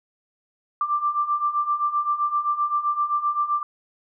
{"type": "beating tone pair", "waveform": "sine", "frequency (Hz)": [1174.7, 1182.4], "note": ["D6", "D6"], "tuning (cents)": [0, 11], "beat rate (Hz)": 7.7, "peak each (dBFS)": [-26, -22], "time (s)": [0.81, 3.63], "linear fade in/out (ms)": 2, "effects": []}